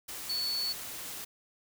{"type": "tone in noise", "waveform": "sine", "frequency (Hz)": 4437, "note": "C#8", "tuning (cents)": 1, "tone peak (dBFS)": -30, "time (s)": [0.29, 0.73], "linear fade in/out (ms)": 10, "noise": "white", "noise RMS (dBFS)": -41, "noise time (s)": [0.08, 1.25], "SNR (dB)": 8, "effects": []}